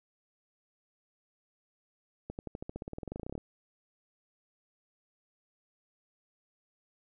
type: accelerating click train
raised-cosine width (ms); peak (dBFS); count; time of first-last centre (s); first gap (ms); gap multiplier
2; -25; 22; 2.3-3.379; 89; 0.94
effects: none